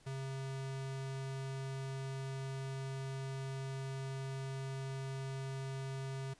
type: tone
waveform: square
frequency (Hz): 134.4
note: C3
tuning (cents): +47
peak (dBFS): -40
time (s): 0.06-6.34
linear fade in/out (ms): 10
effects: pink hiss -65 dBFS RMS until 6.39 s + resampled to 22050 Hz